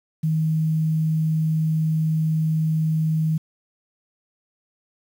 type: tone with quantisation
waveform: sine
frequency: 158 Hz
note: D#3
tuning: 27 cents sharp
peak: -18 dBFS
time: 0.23-3.38 s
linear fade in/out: 10 ms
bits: 8
effects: none